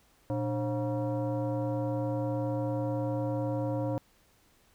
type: tone with frequency modulation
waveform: sine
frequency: 118.6 Hz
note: A#2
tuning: 30 cents sharp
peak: -28 dBFS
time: 0.3-3.98 s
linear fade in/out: 0 ms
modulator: 417 Hz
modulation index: 1.3
effects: pink hiss -65 dBFS RMS until 4.74 s